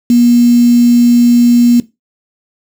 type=tone with quantisation; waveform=sine; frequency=240 Hz; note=B3; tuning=49 cents flat; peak=-4 dBFS; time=0.1-1.8 s; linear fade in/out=2 ms; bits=4; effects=noise-tail reverb RT60 0.2 s tail -17 dB re dry